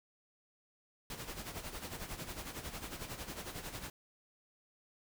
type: noise with tremolo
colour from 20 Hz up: pink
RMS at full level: -42 dBFS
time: 1.1-3.9 s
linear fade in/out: 2 ms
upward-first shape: sine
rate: 11 Hz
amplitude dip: 65%
effects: none